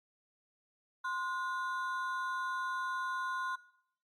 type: ring-modulated tone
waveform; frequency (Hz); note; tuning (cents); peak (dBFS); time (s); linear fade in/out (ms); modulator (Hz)
triangle; 1244.5; D#6; 0; -29; 1.04-3.56; 10; 203
effects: noise-tail reverb RT60 0.7 s tail -19 dB re dry + Opus 48 kbps